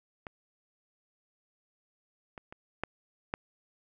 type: clicks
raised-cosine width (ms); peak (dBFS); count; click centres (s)
0.5; -25 / -28 / -30 / -16 / -16; 5; 0.268 / 2.378 / 2.525 / 2.836 / 3.339
effects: none